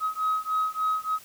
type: beating tone pair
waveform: sine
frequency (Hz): 1268 / 1271.4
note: D#6 / D#6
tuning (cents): +32 / +37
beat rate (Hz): 3.4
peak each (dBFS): -26 / -26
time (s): 0-1.19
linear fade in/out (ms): 50
effects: tanh soft clip ceiling -19 dBFS + white hiss -50 dBFS RMS until 1.24 s